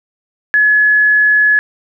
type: tone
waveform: sine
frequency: 1700 Hz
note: G#6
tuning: 40 cents sharp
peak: -7 dBFS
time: 0.54-1.59 s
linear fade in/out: 0 ms
effects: none